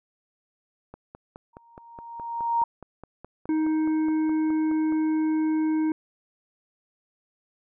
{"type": "click train", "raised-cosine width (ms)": 1, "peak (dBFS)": -27, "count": 20, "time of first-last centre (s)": [0.94, 4.923], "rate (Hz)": 4.77}
{"type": "tone with exponential growth", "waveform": "sine", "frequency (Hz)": 932.3, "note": "A#5", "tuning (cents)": 0, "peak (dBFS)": -18, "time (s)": [1.53, 2.64], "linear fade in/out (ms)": 5, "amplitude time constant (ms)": 240}
{"type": "harmonic tone", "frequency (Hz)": 313, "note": "D#4", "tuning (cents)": 10, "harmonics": [1, 3, 5, 7], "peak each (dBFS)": [-21, -38, -46, -47], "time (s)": [3.49, 5.92], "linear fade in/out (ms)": 2}
{"effects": []}